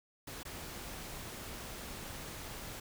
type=noise with dropouts; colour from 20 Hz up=pink; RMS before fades=-45 dBFS; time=0.27-2.8 s; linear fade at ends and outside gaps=5 ms; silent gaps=0.432-0.451 s; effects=none